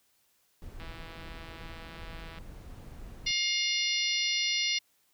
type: noise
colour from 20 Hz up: brown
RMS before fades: -45 dBFS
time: 0.62-3.31 s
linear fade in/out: 2 ms
type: click train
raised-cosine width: 0.3 ms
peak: -31 dBFS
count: 261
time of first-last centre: 0.8-2.385 s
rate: 164 Hz
type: harmonic tone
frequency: 709 Hz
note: F5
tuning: 26 cents sharp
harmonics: 3 / 4 / 5 / 6 / 7 / 8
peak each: -32 / -33 / -34 / -35 / -35 / -36 dBFS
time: 3.26-4.79 s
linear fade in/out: 10 ms
effects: white hiss -70 dBFS RMS until 5.13 s